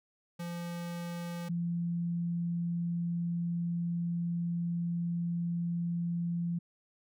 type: tone pair in turn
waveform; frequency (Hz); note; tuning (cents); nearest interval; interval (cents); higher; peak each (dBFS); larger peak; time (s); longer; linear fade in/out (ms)
square / sine; 172.2 / 171.33; F3 / F3; -24 / -33; unison; 9; first; -37 / -30; second; 0.39-1.49 / 1.49-6.59; second; 10
effects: none